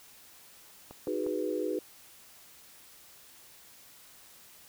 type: clicks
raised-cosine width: 1 ms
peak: -31 dBFS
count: 3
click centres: 0.91 / 1.075 / 1.265 s
type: chord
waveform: sine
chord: G# minor seventh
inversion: second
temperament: equal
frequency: 311.1 / 370 / 415.3 / 493.9 Hz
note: D#4 / F#4 / G#4 / B4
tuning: 0 / 0 / 0 / 0 cents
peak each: -35 dBFS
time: 1.07-1.79 s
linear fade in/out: 2 ms
effects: white hiss -55 dBFS RMS until 4.68 s